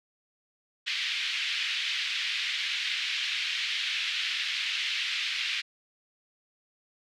white band-pass noise, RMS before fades -31 dBFS, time 0.86-5.62 s, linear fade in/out 20 ms, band 2000 to 3700 Hz, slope 24 dB/octave, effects none

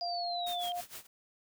sine linear sweep, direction down, 4875 to 3149 Hz, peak -37 dBFS, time 0.01-0.72 s, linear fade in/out 0 ms
sine tone with pitch glide, 698.5 to 706.6 Hz, F5 to F5, 0 to +20 cents, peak -34 dBFS, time 0.01-0.81 s, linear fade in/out 10 ms, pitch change +20 cents, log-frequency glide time 0.32-0.56 s
white noise with tremolo, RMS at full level -44 dBFS, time 0.46-1.07 s, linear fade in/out 10 ms, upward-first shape sine, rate 6.5 Hz, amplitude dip 90%
effects none

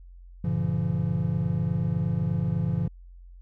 triangle chord, G diminished seventh, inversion none, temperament just, 98 / 117.6 / 141.12 / 169.34 Hz, G2 / Bb2 / Db3 / Fb3, 0 / +16 / +31 / +47 cents, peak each -29 / -29 / -27 / -25 dBFS, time 0.44-2.88 s, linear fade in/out 5 ms, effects added 44 Hz sine -44 dBFS peak until 3.41 s

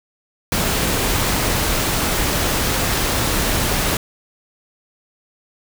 pink noise, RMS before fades -19 dBFS, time 0.52-3.97 s, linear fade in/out 2 ms, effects none

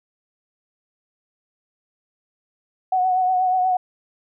sine tone with vibrato, 740 Hz, F#5, in tune, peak -16 dBFS, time 2.92-3.77 s, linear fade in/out 5 ms, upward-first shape triangle, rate 8.3 Hz, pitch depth 36 cents each way, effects none

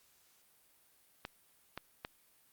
clicks, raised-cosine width 0.3 ms, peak -24 dBFS, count 3, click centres 1.251 / 1.776 / 2.049 s, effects white hiss -68 dBFS RMS until 2.52 s + Opus 48 kbps

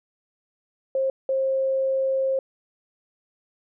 sine tone bursts at uneven times, 533 Hz, C5, 32 cents sharp, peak -20 dBFS, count 2, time 0.95-1.1 / 1.29-2.39 s, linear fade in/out 2 ms, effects none

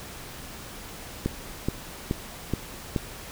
click train, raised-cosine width 3 ms, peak -11 dBFS, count 5, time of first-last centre 1.26-2.962 s, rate 2.35 Hz, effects pink hiss -41 dBFS RMS until 3.31 s

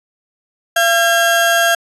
35% pulse tone pair together, 680 / 1617.3 Hz, F5 / G#6, -46 / -46 cents, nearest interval octave + minor third, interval 1500 cents, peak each -12 dBFS, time 0.76-1.75 s, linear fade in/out 5 ms, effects resampled to 32000 Hz + 8-bit

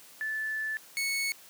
sine / sawtooth tone pair in turn, 1747 / 2207 Hz, A6 / C#7, -13 / -8 cents, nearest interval major third, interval 405 cents, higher second, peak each -30 / -25 dBFS, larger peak second, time 0.21-0.77 / 0.97-1.32 s, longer first, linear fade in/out 0 ms, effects white hiss -53 dBFS RMS until 1.49 s + high-pass 150 Hz 12 dB/octave

